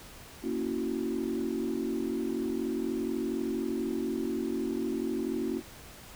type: chord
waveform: sine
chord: F# dominant seventh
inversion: first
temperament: equal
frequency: 233.1 / 277.2 / 329.6 / 370 Hz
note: A#3 / C#4 / E4 / F#4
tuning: 0 / 0 / 0 / 0 cents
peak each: -34 dBFS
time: 0.42-5.62 s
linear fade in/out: 50 ms
effects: tanh soft clip ceiling -21 dBFS + pink hiss -49 dBFS RMS until 6.15 s